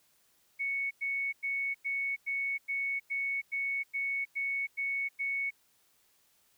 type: tone bursts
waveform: sine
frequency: 2217 Hz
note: C#7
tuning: in tune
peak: -30 dBFS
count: 12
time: 0.59-5.508 s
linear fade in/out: 20 ms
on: 320 ms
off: 98 ms
effects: white hiss -69 dBFS RMS until 6.57 s